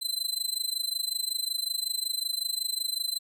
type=tone with amplitude modulation; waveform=sawtooth; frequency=4056 Hz; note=B7; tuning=45 cents sharp; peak=-22 dBFS; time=0.01-3.19 s; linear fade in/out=20 ms; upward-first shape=sine; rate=25.4 Hz; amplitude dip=90%; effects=none